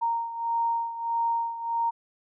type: beating tone pair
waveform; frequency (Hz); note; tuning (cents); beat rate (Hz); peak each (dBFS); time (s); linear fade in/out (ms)
sine; 927 / 928.6; A#5 / A#5; -10 / -7; 1.6; -26 / -31; 0.01-1.91; 20
effects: none